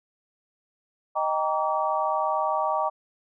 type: chord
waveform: sine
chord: Eb major seventh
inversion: none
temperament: equal with one note detuned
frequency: 622.3 / 784 / 932.3 / 1145.2 Hz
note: Eb5 / G5 / Bb5 / D6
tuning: 0 / 0 / 0 / -44 cents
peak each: -28 dBFS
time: 1.15-2.9 s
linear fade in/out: 20 ms
effects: none